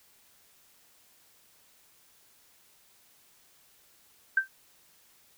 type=tone with exponential decay; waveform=sine; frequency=1563 Hz; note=G6; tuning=6 cents flat; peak=-17 dBFS; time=4.37-4.48 s; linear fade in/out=5 ms; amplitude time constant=23 ms; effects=white hiss -62 dBFS RMS until 5.37 s